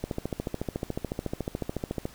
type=click train; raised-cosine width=2 ms; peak=-16 dBFS; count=29; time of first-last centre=0.04-2.054 s; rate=13.9 Hz; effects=pink hiss -51 dBFS RMS until 2.14 s